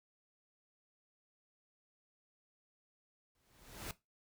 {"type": "noise with exponential growth", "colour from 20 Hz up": "pink", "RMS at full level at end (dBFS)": -41, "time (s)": [3.35, 3.91], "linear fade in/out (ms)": 1, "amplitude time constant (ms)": 120, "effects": ["noise-tail reverb RT60 0.2 s tail -17 dB re dry"]}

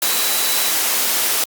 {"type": "tone in noise", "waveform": "sine", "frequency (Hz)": 3951, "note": "B7", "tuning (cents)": 0, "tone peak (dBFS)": -26, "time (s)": [0.03, 0.71], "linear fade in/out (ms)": 2, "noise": "white", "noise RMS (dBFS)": -18, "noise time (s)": [0.02, 1.44], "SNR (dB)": -11, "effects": ["high-pass 300 Hz 12 dB/octave", "Opus 48 kbps"]}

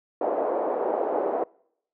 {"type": "band-pass noise", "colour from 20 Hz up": "white", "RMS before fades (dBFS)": -26, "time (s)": [0.21, 1.44], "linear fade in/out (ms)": 5, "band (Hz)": [380, 710], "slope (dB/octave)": 24, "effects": ["noise-tail reverb RT60 0.7 s tail -26 dB re dry"]}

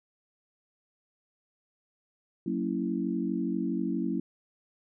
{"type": "chord", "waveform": "sine", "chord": "F# dominant seventh", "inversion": "none", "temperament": "equal with one note detuned", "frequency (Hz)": [185, 229.3, 277.2, 329.6], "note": ["F#3", "A#3", "C#4", "E4"], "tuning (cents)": [0, -28, 0, 0], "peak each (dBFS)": -33, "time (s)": [2.46, 4.2], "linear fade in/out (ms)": 5, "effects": []}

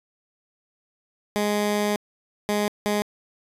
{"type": "tone bursts at uneven times", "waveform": "15% pulse", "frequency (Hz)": 207.7, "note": "G#3", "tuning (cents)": 0, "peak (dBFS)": -15, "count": 3, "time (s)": [[1.36, 1.96], [2.49, 2.68], [2.86, 3.02]], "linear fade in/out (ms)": 0, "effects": ["resampled to 32000 Hz"]}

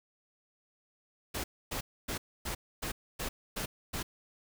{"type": "noise bursts", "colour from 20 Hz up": "pink", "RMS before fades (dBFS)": -36, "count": 8, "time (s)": [1.34, 4.03], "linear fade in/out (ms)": 10, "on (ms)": 100, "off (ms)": 270, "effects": []}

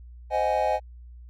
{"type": "chord", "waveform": "triangle", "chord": "Ab dominant seventh", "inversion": "first", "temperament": "just", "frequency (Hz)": [519.1, 623, 747.5, 830.6], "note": ["C5", "Eb5", "Gb5", "Ab5"], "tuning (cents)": [-14, 2, 17, 0], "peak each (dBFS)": [-27, -24, -27, -24], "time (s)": [0.3, 0.8], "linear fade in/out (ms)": 50, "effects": ["added 60 Hz sine -42 dBFS peak until 1.29 s"]}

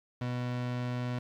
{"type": "tone", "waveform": "30% pulse", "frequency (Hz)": 123.47, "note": "B2", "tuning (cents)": 0, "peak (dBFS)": -29, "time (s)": [0.21, 1.19], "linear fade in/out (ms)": 5, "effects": ["low-pass 4000 Hz 12 dB/octave", "10-bit"]}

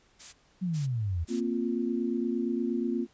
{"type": "noise bursts", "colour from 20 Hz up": "blue", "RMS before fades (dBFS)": -41, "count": 3, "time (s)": [0.19, 1.41], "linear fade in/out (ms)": 20, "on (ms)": 140, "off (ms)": 400}
{"type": "exponential sweep", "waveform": "sine", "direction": "down", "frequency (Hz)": [191.6, 78.8], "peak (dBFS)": -27, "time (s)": [0.61, 1.25], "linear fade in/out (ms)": 20}
{"type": "chord", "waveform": "sine", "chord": "Bb suspended second", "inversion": "none", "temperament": "equal", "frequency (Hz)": [233.1, 261.6, 349.2], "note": ["Bb3", "C4", "F4"], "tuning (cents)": [0, 0, 0], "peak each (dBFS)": [-30, -32, -32], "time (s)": [1.28, 3.07], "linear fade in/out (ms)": 50}
{"effects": ["pink hiss -64 dBFS RMS until 3.13 s", "resampled to 16000 Hz"]}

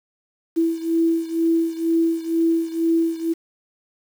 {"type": "beating tone pair", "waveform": "sine", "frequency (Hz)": [329.6, 331.7], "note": ["E4", "E4"], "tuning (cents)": [0, 11], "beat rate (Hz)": 2.1, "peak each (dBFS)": [-19, -22], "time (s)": [0.56, 3.34], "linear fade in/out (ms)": 20, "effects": ["7-bit"]}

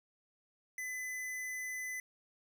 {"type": "tone", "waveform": "square", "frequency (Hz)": 2012, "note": "B6", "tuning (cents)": 32, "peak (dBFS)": -39, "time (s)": [0.78, 2], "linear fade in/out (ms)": 2, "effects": []}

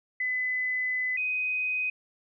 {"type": "tone pair in turn", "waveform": "sine", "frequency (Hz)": [2011, 2506], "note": ["B6", "D#7"], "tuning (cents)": [31, 12], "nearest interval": "major third", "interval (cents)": 381, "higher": "second", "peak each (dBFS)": -26, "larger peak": "neither", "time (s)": [[0.2, 1.17], [1.17, 1.9]], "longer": "first", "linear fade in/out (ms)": 5, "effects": []}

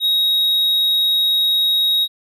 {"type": "tone", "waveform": "triangle", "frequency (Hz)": 3786, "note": "A#7", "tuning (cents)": 26, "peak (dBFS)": -12, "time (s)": [0, 2.08], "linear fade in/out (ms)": 50, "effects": []}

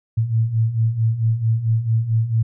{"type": "beating tone pair", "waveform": "sine", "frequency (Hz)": [110, 114.5], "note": ["A2", "A#2"], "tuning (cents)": [0, -31], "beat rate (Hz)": 4.5, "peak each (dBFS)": [-22, -17], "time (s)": [0.17, 2.43], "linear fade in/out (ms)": 10, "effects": []}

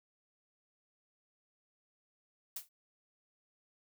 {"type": "noise with exponential decay", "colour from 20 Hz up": "blue", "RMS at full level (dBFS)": -36, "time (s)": [2.56, 2.69], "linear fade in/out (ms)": 5, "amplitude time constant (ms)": 27, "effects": []}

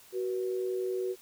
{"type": "tone pair together", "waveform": "sine", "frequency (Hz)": [374.5, 484.6], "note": ["F#4", "B4"], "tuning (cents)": [21, -33], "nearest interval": "major third", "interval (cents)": 446, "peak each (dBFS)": [-30, -37], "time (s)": [0.12, 1.16], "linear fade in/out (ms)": 50, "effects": ["white hiss -56 dBFS RMS until 1.21 s"]}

